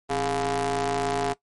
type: ring-modulated tone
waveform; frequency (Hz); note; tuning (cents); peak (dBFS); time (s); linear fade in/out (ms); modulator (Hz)
sawtooth; 146.83; D3; 0; -17; 0.09-1.34; 20; 559
effects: noise-tail reverb RT60 0.1 s tail -18 dB re dry + MP3 48 kbps